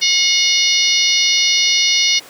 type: harmonic tone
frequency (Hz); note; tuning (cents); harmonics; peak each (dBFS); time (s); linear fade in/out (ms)
724; F#5; -38; 3 / 4 / 5 / 6 / 7 / 8; -19 / -19 / -19 / -19 / -19 / -19; 0.01-2.2; 20
effects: pink hiss -39 dBFS RMS until 2.29 s + high-pass 300 Hz 12 dB/octave